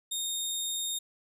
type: tone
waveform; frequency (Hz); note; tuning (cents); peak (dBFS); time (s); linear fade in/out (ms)
20% pulse; 3688; A#7; -19; -25; 0.11-0.99; 10
effects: none